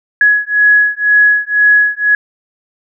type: beating tone pair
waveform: sine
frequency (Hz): 1679 / 1681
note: G#6 / G#6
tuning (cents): +18 / +20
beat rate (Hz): 2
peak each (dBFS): -10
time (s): 0.21-2.15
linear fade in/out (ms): 2
effects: none